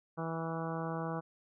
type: harmonic tone with a mistuned harmonic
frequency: 163.5 Hz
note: E3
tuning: 14 cents flat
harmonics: 1 / 2 / 3 / 4 / 5 / 6 / 7 / 8 / 9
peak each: -38 / -43 / -42 / -44 / -44 / -47 / -45 / -49 / -50 dBFS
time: 0.17-1.21 s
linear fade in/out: 20 ms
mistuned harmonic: 8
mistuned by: +18 cents
effects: none